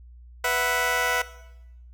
15% pulse chord, B suspended fourth, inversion none, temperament just, 493.9 / 658.5 / 740.8 Hz, B4 / E5 / F#5, 0 / -2 / +2 cents, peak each -20 / -22 / -22 dBFS, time 0.44-1.22 s, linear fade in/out 5 ms, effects noise-tail reverb RT60 0.9 s tail -17 dB re dry + added 60 Hz sine -44 dBFS peak until 1.93 s

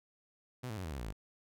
sawtooth tone with pitch steps, 125.8 / 108.26 / 93.16 / 80.17 / 68.99 / 59.37 / 51.09 Hz, B2 / A2 / F#2 / E2 / C#2 / A#1 / G#1, +32 / -28 / +12 / -48 / -8 / +32 / -28 cents, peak -35 dBFS, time 0.63-1.127 s, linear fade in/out 10 ms, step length 71 ms, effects none

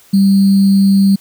sine tone with sample-and-hold, 196 Hz, G3, in tune, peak -6 dBFS, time 0.13-1.16 s, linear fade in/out 10 ms, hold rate 4410 Hz, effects white hiss -46 dBFS RMS until 1.2 s

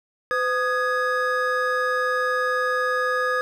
triangle tone cluster, 507 / 1237 / 1673 Hz, B4 / D#6 / G#6, +45 / -10 / +12 cents, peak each -23 dBFS, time 0.31-3.41 s, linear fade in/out 0 ms, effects none

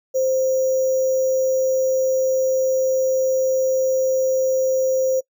sine tone with sample-and-hold, 523.3 Hz, C5, in tune, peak -16 dBFS, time 0.14-5.21 s, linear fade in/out 20 ms, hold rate 6300 Hz, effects noise-tail reverb RT60 0.1 s tail -24 dB re dry

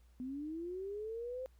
sine linear sweep, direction up, 246.9 to 523.3 Hz, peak -39 dBFS, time 0.2-1.46 s, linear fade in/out 0 ms, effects added 60 Hz sine -61 dBFS peak until 1.59 s + pink hiss -75 dBFS RMS until 1.59 s

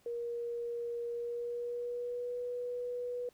sine tone with pitch glide, 473 to 489.4 Hz, A#4 to B4, +25 to -16 cents, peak -35 dBFS, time 0.06-3.29 s, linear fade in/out 2 ms, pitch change +59 cents, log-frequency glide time 1.11-2.39 s, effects pink hiss -68 dBFS RMS until 3.33 s

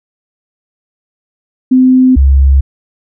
sine tone pair in turn, 256.9 / 68.04 Hz, C4 / C#2, -32 / -32 cents, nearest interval octave + major seventh, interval 2300 cents, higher first, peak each -3 dBFS, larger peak neither, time 1.71-2.16 / 2.16-2.61 s, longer neither, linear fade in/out 10 ms, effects none

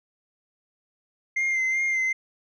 sine tone with vibrato, 2093 Hz, C7, in tune, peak -19 dBFS, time 1.36-2.13 s, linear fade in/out 10 ms, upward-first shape sine, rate 2.6 Hz, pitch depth 29 cents each way, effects tanh soft clip ceiling -21 dBFS

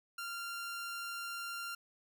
sawtooth tone, 1387 Hz, F6, 12 cents flat, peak -36 dBFS, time 0.18-1.75 s, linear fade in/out 5 ms, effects none

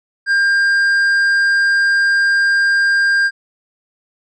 sine tone with tanh clipping, 1600 Hz, G6, 35 cents sharp, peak -12 dBFS, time 0.26-3.31 s, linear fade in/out 50 ms, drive 6 dB, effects none

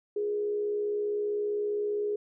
sine tone with frequency modulation, 415.3 Hz, G#4, in tune, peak -27 dBFS, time 0.16-2.16 s, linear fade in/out 5 ms, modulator 64.7 Hz, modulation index 0.32, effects none

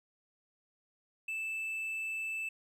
triangle tone, 2637 Hz, E7, in tune, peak -33 dBFS, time 1.28-2.49 s, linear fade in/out 5 ms, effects none

